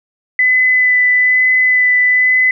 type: tone with vibrato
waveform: sine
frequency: 2005 Hz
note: B6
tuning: 26 cents sharp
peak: -8 dBFS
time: 0.39-2.51 s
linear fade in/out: 2 ms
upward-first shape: sine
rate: 1.1 Hz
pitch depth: 11 cents each way
effects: none